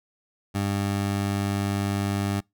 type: tone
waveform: 20% pulse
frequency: 100 Hz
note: G2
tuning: 35 cents sharp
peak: -19 dBFS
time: 0.54-2.41 s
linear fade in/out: 20 ms
effects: noise-tail reverb RT60 0.2 s tail -26 dB re dry